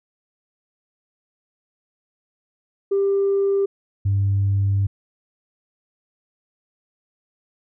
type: tone pair in turn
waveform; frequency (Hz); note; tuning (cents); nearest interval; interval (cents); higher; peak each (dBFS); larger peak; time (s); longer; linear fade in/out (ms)
sine; 395.4 / 99.04; G4 / G2; +15 / +18; 2 octaves; 2397; first; -15; neither; 2.91-3.66 / 4.05-4.87; second; 10
effects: tanh soft clip ceiling -13 dBFS